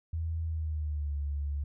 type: tone with pitch glide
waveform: sine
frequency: 81.5 to 71.77 Hz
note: E2 to D2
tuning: -19 to -39 cents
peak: -30 dBFS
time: 0.13-1.64 s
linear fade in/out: 5 ms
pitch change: -220 cents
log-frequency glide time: 0.44-1.15 s
effects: none